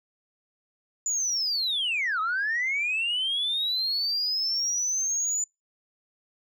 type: linear two-way sweep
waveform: sine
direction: down then up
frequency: 7040 to 1244.5 to 7040 Hz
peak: -23 dBFS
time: 1.06-5.44 s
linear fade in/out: 2 ms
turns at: 2.2 s
effects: noise-tail reverb RT60 0.2 s tail -26 dB re dry + tanh soft clip ceiling -21 dBFS